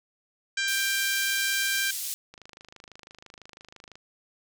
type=harmonic tone; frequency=790 Hz; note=G5; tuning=13 cents sharp; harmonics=2 / 3 / 4 / 5 / 6 / 7 / 8 / 9 / 10; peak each=-28 / -32 / -34 / -36 / -38 / -39 / -40 / -41 / -42 dBFS; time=0.57-1.91 s; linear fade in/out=5 ms
type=band-pass noise; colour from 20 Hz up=white; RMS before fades=-33 dBFS; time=0.68-2.14 s; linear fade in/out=0 ms; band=4300 to 14000 Hz; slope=12 dB/octave
type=click train; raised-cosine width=0.2 ms; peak=-29 dBFS; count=43; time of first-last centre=2.34-3.955 s; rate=26 Hz
effects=none